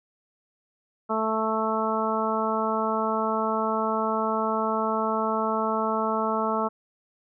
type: harmonic tone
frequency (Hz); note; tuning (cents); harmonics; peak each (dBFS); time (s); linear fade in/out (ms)
220; A3; 0; 1 / 2 / 3 / 4 / 5 / 6; -30 / -30 / -30 / -30 / -30 / -30; 1.09-6.69; 20
effects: none